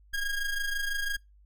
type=ring-modulated tone; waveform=square; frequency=811 Hz; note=G#5; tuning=41 cents flat; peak=-26 dBFS; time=0.13-1.17 s; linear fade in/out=10 ms; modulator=824 Hz; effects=noise-tail reverb RT60 0.2 s tail -25 dB re dry + added 50 Hz sine -55 dBFS peak until 1.45 s